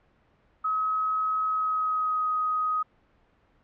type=tone with pitch glide; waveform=sine; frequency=1276 to 1254.8 Hz; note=D#6 to D#6; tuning=+43 to +14 cents; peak=-23 dBFS; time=0.64-2.83 s; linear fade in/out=10 ms; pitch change=-29 cents; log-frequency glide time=1.47-2.29 s; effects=pink hiss -64 dBFS RMS until 3.63 s + low-pass 2000 Hz 12 dB/octave